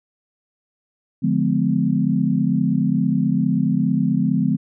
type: chord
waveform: sine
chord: D diminished seventh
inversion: none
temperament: just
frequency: 146.83 / 176.2 / 211.4 / 253.7 Hz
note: D3 / F3 / Ab3 / Cb4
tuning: 0 / +16 / +31 / +47 cents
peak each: -23 / -21 / -21 / -21 dBFS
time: 1.22-4.57 s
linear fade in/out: 20 ms
effects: none